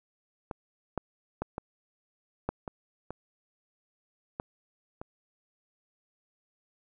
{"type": "clicks", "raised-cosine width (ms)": 1, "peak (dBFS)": [-21, -16, -17, -20, -15, -22, -23, -19, -25], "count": 9, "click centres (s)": [0.512, 0.977, 1.42, 1.581, 2.49, 2.678, 3.106, 4.399, 5.015], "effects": []}